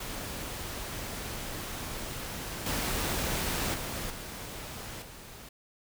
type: noise with level steps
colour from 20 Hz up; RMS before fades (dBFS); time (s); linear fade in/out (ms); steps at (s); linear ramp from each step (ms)
pink; -38 / -31 / -36 / -41 / -47; 0-5.49; 5; 2.66 / 3.74 / 4.1 / 5.02; 2
effects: none